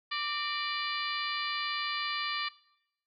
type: harmonic tone with a mistuned harmonic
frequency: 587.3 Hz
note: D5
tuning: in tune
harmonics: 2 / 3 / 4 / 5 / 6 / 7 / 8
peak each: -36 / -38 / -39 / -40 / -41 / -41 / -42 dBFS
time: 0.11-2.49 s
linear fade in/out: 10 ms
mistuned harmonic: 3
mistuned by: +62 cents
effects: noise-tail reverb RT60 0.8 s tail -20 dB re dry